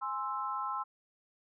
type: chord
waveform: sine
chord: Ab augmented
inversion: none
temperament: equal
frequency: 830.6 / 1046.5 / 1318.5 Hz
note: Ab5 / C6 / E6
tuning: 0 / 0 / 0 cents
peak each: -40 / -36 / -37 dBFS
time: 0.01-0.84 s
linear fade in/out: 20 ms
effects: none